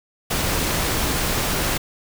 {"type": "noise", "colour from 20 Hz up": "pink", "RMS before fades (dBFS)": -22, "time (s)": [0.3, 1.78], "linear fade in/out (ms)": 10, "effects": []}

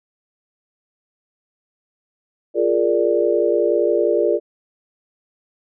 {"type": "chord", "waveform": "sine", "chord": "Bb dominant seventh", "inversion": "second", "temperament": "equal", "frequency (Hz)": [349.2, 415.3, 466.2, 587.3], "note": ["F4", "Ab4", "Bb4", "D5"], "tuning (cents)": [0, 0, 0, 0], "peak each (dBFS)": -20, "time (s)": [2.54, 4.4], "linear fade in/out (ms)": 50, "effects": []}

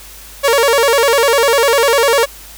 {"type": "tone with vibrato", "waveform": "sawtooth", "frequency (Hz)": 509, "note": "C5", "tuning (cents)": -48, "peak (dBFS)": -5, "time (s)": [0.43, 2.26], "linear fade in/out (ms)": 20, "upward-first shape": "square", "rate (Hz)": 10, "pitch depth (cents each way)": 170, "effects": ["added 50 Hz sine -39 dBFS peak until 2.57 s", "white hiss -36 dBFS RMS until 2.57 s"]}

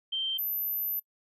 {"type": "tone pair in turn", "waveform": "sine", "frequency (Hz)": [3136, 12117], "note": ["G7", "F#9"], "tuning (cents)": [0, 40], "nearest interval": "octave + major seventh", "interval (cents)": 2340, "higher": "second", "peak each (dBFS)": -28, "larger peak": "neither", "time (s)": [[0.12, 0.38], [0.38, 1]], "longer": "second", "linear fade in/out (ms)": 10, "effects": ["noise-tail reverb RT60 0.1 s tail -24 dB re dry"]}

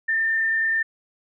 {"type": "tone with frequency modulation", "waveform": "sine", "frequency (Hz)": 1798, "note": "A6", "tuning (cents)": 37, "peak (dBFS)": -19, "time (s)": [0.08, 0.83], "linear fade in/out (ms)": 10, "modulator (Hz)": 29.4, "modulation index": 0.6, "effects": []}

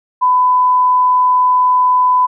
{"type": "tone", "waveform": "sine", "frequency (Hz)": 1002, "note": "B5", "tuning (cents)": 25, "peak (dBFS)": -8, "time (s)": [0.21, 2.27], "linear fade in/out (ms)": 20, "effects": []}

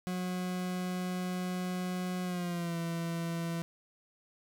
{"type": "tone with pitch glide", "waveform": "40% pulse", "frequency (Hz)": [181.9, 167.77], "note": ["F#3", "E3"], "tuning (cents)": [-29, 31], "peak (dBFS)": -32, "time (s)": [0.07, 3.62], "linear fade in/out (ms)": 0, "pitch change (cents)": -140, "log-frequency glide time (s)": [2.23, 2.77], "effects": []}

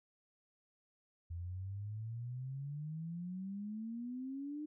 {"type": "exponential sweep", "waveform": "sine", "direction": "up", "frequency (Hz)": [83.5, 305.7], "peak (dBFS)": -40, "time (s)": [1.3, 4.66], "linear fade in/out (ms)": 10, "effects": []}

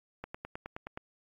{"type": "click train", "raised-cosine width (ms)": 0.5, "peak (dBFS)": -24, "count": 8, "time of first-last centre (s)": [0.24, 0.975], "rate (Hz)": 9.53, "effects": ["AAC 64 kbps"]}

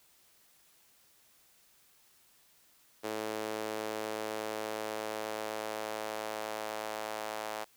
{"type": "tone with high-pass filter sweep", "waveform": "sawtooth", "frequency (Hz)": 108.3, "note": "A2", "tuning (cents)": -27, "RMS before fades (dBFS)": -38, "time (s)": [3.03, 7.65], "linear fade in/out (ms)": 20, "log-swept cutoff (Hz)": [420, 670], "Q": 1.7, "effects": ["white hiss -65 dBFS RMS until 7.76 s"]}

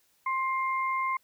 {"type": "tone pair together", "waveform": "sine", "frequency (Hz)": [1055, 2110], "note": ["C6", "C7"], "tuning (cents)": [14, 14], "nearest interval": "octave", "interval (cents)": 1200, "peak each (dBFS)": [-27, -33], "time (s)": [0.26, 1.17], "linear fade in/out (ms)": 5, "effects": ["white hiss -68 dBFS RMS until 1.23 s"]}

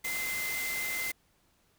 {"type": "tone in noise", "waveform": "sine", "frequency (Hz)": 2070, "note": "C7", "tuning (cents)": -19, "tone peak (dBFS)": -33, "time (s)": [0.04, 1.12], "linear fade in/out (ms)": 10, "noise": "white", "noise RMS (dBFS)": -37, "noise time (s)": [0.04, 1.12], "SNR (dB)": 1, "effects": ["pink hiss -69 dBFS RMS until 1.78 s"]}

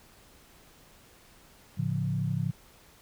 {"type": "chord", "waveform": "sine", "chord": "A augmented", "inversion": "none", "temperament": "equal with one note detuned", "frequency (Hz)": [110, 141.59, 174.61], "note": ["A2", "C#3", "E#3"], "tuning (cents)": [0, 37, 0], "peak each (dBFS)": [-32, -30, -32], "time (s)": [1.77, 2.52], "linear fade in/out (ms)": 20, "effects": ["pink hiss -57 dBFS RMS until 3.01 s"]}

